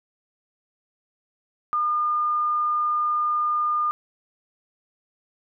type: tone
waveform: sine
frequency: 1212 Hz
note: D#6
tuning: 46 cents flat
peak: -20 dBFS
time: 1.73-3.91 s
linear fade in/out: 0 ms
effects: none